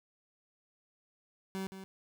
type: tone with echo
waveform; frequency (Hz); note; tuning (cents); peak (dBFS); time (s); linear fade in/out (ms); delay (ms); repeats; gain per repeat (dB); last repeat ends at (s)
30% pulse; 191.3; G3; -42; -33; 1.55-1.67; 0; 170; 1; -9; 1.84
effects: none